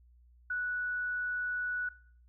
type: tone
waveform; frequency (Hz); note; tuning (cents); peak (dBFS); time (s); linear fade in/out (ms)
sine; 1475; F#6; -6; -31; 0.5-1.89; 5
effects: noise-tail reverb RT60 0.5 s tail -18 dB re dry + added 60 Hz sine -58 dBFS peak until 2.28 s